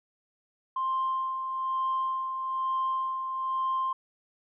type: tone with tremolo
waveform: sine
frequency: 1051 Hz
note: C6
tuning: 7 cents sharp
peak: -24 dBFS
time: 0.76-3.93 s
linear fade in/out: 5 ms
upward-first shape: sine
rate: 1.1 Hz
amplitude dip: 50%
effects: tanh soft clip ceiling -22 dBFS